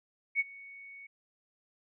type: tone with ADSR envelope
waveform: sine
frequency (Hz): 2224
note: C#7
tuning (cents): +5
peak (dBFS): -23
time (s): 0.35-1.07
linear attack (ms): 47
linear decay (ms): 30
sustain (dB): -23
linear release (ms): 9
effects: none